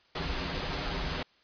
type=noise with comb filter; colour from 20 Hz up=pink; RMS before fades=-33 dBFS; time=0.15-1.23 s; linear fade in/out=5 ms; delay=9.1 ms; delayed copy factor=-0.7; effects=white hiss -64 dBFS RMS until 1.43 s + resampled to 11025 Hz